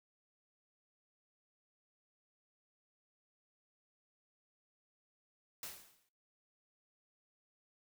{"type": "noise with exponential decay", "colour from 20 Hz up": "white", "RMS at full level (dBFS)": -43, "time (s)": [5.63, 6.09], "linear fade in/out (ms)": 2, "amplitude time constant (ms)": 100, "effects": ["noise-tail reverb RT60 0.3 s tail -18 dB re dry"]}